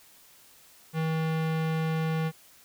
square tone with low-pass filter, 160 Hz, D#3, 49 cents sharp, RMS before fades -28 dBFS, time 0.93-2.32 s, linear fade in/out 50 ms, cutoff 3000 Hz, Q 0.97, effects white hiss -56 dBFS RMS until 2.64 s

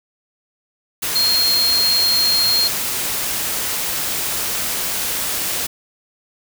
sine tone in noise, 4230 Hz, C8, 18 cents sharp, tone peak -14 dBFS, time 1.15-2.68 s, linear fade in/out 10 ms, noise white, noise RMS -22 dBFS, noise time 1.02-5.67 s, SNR +5 dB, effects none

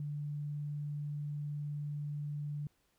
sine tone, 146.83 Hz, D3, in tune, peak -36 dBFS, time 0-2.67 s, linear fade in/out 2 ms, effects pink hiss -75 dBFS RMS until 2.98 s

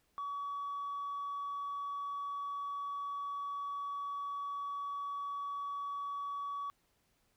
triangle tone with tanh clipping, 1134 Hz, C#6, 39 cents sharp, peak -37 dBFS, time 0.18-6.7 s, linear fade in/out 0 ms, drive 5 dB, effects pink hiss -75 dBFS RMS until 7.36 s

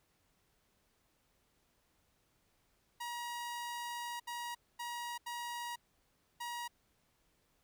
sawtooth tone bursts at uneven times, 954 Hz, A#5, 40 cents sharp, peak -36 dBFS, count 5, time 3-4.2 / 4.27-4.55 / 4.79-5.18 / 5.26-5.76 / 6.4-6.68 s, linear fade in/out 10 ms, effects pink hiss -75 dBFS RMS until 7.63 s

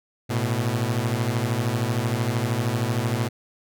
sawtooth beating tone pair, 110 / 123 Hz, A2 / B2, 0 / -7 cents, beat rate 13 Hz, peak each -21 dBFS, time 0.29-3.29 s, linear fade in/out 20 ms, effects none

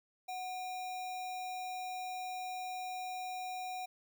sine tone with sample-and-hold, 738 Hz, F#5, 5 cents flat, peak -38 dBFS, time 0.28-3.86 s, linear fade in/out 10 ms, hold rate 3150 Hz, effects none

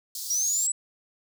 pink high-pass noise, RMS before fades -35 dBFS, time 0.15-0.67 s, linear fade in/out 2 ms, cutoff 4100 Hz, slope 48 dB/octave
sine linear sweep, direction up, 5630 to 7950 Hz, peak -23 dBFS, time 0.3-0.72 s, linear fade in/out 5 ms
effects none

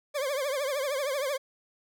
40% pulse tone with vibrato, 554.4 Hz, C#5, in tune, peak -27 dBFS, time 0.14-1.38 s, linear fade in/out 20 ms, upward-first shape triangle, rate 13 Hz, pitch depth 150 cents each way, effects none

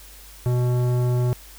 sine tone with tanh clipping, 123.47 Hz, B2, in tune, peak -20 dBFS, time 0.46-1.33 s, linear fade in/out 0 ms, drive 15 dB, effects added 50 Hz sine -45 dBFS peak until 1.58 s + white hiss -46 dBFS RMS until 1.58 s

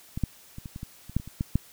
clicks, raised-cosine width 5 ms, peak -19 / -12 / -26 / -25 / -25 / -23 / -29 / -11 / -26 / -28 / -14 / -9 dBFS, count 12, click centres 0.175 / 0.237 / 0.584 / 0.658 / 0.761 / 0.831 / 1.096 / 1.166 / 1.199 / 1.276 / 1.409 / 1.556 s, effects white hiss -53 dBFS RMS until 1.72 s

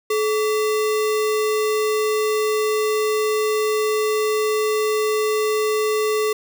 sine tone with sample-and-hold, 429.2 Hz, A4, 43 cents flat, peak -17 dBFS, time 0.1-6.33 s, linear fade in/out 5 ms, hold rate 1575 Hz, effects none

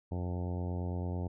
harmonic tone, 89 Hz, F2, 33 cents sharp, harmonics 1 / 2 / 3 / 4 / 5 / 6 / 7 / 8 / 9 / 10, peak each -34 / -40 / -44 / -46 / -48 / -50 / -51 / -52 / -53 / -54 dBFS, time 0.11-1.28 s, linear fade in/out 10 ms, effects none

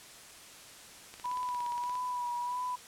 click train, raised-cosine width 0.2 ms, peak -29 dBFS, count 15, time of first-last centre 1.14-1.954 s, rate 17.2 Hz
sine tone with vibrato, 981 Hz, B5, 12 cents flat, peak -32 dBFS, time 1.24-2.76 s, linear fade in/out 10 ms, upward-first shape sine, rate 1.6 Hz, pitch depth 30 cents each way
effects white hiss -51 dBFS RMS until 2.87 s + low-pass 10000 Hz 12 dB/octave

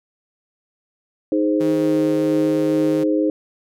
sine chord, Ab major, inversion second, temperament equal, 311.1 / 415.3 / 523.3 Hz, Eb4 / Ab4 / C5, 0 / 0 / 0 cents, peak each -17 / -23 / -22 dBFS, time 1.32-3.3 s, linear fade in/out 2 ms
sawtooth tone with pitch glide, 158.7 to 154.36 Hz, D#3 to D#3, +35 to -13 cents, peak -24 dBFS, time 1.6-3.04 s, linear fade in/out 10 ms, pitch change -48 cents, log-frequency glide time 1.74-2.04 s
effects none

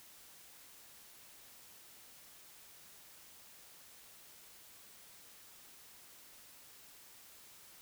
silence, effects white hiss -58 dBFS RMS until 7.81 s

